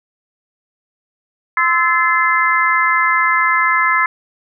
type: harmonic tone with a mistuned harmonic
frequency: 345.1 Hz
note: F4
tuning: 21 cents flat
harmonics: 3 / 4 / 5 / 6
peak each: -17 / -17 / -17 / -17 dBFS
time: 1.57-4.06 s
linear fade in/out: 2 ms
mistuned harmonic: 4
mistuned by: -89 cents
effects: none